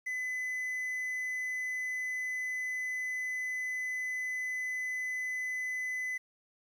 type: tone with quantisation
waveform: triangle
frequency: 2012 Hz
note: B6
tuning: 32 cents sharp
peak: -31 dBFS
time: 0.06-6.18 s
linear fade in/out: 10 ms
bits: 10
effects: none